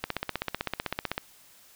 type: click train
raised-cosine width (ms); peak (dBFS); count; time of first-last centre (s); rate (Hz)
0.3; -12; 19; 0.04-1.179; 15.8
effects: white hiss -56 dBFS RMS until 1.75 s